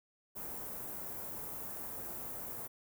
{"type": "band-stop noise", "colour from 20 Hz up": "white", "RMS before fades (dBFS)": -43, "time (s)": [0.35, 2.68], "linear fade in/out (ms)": 20, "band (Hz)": [920, 16000], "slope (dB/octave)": 12, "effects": []}